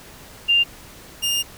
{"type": "tone pair in turn", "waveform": ["sine", "sawtooth"], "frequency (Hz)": [2794, 2817], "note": ["F7", "F7"], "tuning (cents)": [0, 14], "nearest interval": "unison", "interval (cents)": 14, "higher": "second", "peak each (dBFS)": [-13, -16], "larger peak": "first", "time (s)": [[0.48, 0.64], [1.22, 1.43]], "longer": "second", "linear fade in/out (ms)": 20, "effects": ["pink hiss -43 dBFS RMS until 1.57 s"]}